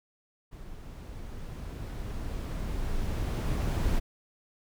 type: noise with level ramp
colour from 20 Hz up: brown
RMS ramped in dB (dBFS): -44 to -26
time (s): 0.51-4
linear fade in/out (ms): 20
effects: none